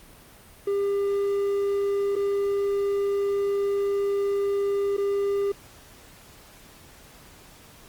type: tone with dropouts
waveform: triangle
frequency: 400.2 Hz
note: G4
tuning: 36 cents sharp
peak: -20 dBFS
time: 0.67-5.52 s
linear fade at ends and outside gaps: 5 ms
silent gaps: 2.156-2.162 / 4.968-4.979 s
effects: pink hiss -50 dBFS RMS until 7.88 s + Opus 32 kbps